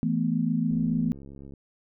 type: chord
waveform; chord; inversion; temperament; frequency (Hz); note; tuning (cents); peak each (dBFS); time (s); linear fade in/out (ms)
sine; E suspended fourth; none; equal; 164.81 / 220 / 246.9; E3 / A3 / B3; 0 / 0 / 0; -27; 0.03-1.12; 0
type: click train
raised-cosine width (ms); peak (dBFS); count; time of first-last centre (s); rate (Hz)
3; -32; 58; 0.71-1.537; 68.9
effects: none